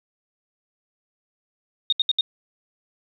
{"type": "tone bursts", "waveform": "sine", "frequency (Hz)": 3702, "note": "A#7", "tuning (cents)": -13, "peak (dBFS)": -16, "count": 4, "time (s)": [1.9, 2.21], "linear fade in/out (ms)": 2, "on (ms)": 25, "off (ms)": 70, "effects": ["9-bit"]}